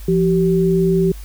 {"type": "tone pair together", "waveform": "sine", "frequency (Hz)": [171.36, 384.7], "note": ["F3", "G4"], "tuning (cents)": [-33, -33], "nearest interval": "octave + major second", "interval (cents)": 1400, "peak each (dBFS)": -15, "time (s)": [0.08, 1.12], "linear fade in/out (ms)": 5, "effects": ["added 50 Hz sine -30 dBFS peak until 1.24 s", "white hiss -44 dBFS RMS until 1.24 s"]}